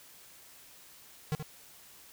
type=tone with echo; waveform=square; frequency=152.9 Hz; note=D#3; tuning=30 cents flat; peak=-29 dBFS; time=1.32-1.35 s; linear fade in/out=0 ms; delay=76 ms; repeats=1; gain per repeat=-8 dB; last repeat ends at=1.426 s; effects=white hiss -55 dBFS RMS until 2.12 s